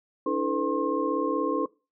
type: tone cluster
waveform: sine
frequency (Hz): 285.7 / 322 / 437.1 / 502 / 1068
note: D4 / E4 / A4 / B4 / C6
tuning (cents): -48 / -41 / -11 / +28 / +35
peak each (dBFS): -30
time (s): 0.26-1.66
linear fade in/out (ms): 5
effects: noise-tail reverb RT60 0.3 s tail -22 dB re dry